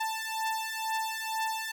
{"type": "beating tone pair", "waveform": "sawtooth", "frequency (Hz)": [884, 886.1], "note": ["A5", "A5"], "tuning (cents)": [8, 12], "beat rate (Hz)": 2.1, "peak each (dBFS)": -30, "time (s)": [0, 1.72], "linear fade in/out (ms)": 10, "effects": []}